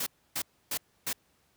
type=noise bursts; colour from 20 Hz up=white; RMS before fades=-32 dBFS; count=4; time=0-1.13 s; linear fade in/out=5 ms; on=65 ms; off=290 ms; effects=pink hiss -69 dBFS RMS until 1.56 s + high-pass 60 Hz 12 dB/octave